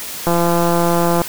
click train, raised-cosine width 1 ms, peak -3 dBFS, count 163, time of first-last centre 0.27-1.217 s, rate 171 Hz, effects white hiss -28 dBFS RMS until 1.28 s

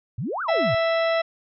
sine exponential two-way sweep, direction up then down, 98 to 1568 to 98 Hz, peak -25 dBFS, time 0.18-0.75 s, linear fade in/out 5 ms, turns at 0.42 s
harmonic tone, 660 Hz, E5, 2 cents sharp, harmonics 1 / 2 / 3 / 4 / 5 / 6 / 8, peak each -20 / -29 / -29 / -35 / -37 / -37 / -42 dBFS, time 0.48-1.22 s, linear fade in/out 10 ms
effects none

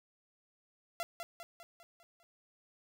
sawtooth tone with echo, 681 Hz, F5, 44 cents flat, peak -31 dBFS, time 1-1.03 s, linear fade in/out 0 ms, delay 200 ms, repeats 6, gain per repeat -5 dB, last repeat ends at 2.23 s, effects none

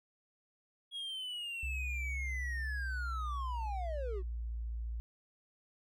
triangle linear sweep, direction down, 3322 to 350 Hz, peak -37 dBFS, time 0.91-4.23 s, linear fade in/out 50 ms
sine tone with pitch glide, 65.4 to 57.26 Hz, C2 to A#1, 0 to -30 cents, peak -36 dBFS, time 1.63-5 s, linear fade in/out 0 ms, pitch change -230 cents, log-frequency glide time 2.52-4.51 s
effects none

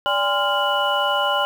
sine tone cluster, 581 / 810 / 1033 / 1397 / 2950 Hz, D5 / G#5 / C6 / F6 / F#7, -19 / -43 / -22 / 0 / -6 cents, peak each -24 dBFS, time 0.06-1.45 s, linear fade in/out 0 ms, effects 7-bit

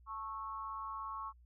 sine tone with amplitude modulation, 1100 Hz, C#6, 14 cents flat, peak -36 dBFS, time 0.06-1.33 s, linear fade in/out 50 ms, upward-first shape sine, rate 217 Hz, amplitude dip 85%, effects added 60 Hz sine -59 dBFS peak until 1.45 s

